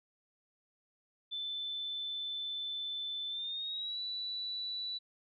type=tone with pitch glide; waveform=sine; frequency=3523 to 3954 Hz; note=A7 to B7; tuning=+1 to +1 cents; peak=-36 dBFS; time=1.31-4.99 s; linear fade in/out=20 ms; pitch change=+200 cents; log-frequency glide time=3.29-4 s; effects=none